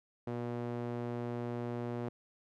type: tone with band-pass filter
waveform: sawtooth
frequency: 120 Hz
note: B2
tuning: 49 cents flat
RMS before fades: -38 dBFS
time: 0.27-2.09 s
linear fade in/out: 5 ms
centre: 400 Hz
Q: 0.77
effects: none